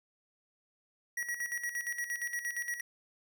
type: tone with tremolo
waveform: square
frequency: 1918 Hz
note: A#6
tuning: 49 cents sharp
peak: -33 dBFS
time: 1.17-2.81 s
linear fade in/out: 5 ms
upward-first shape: square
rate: 8.6 Hz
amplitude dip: 65%
effects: none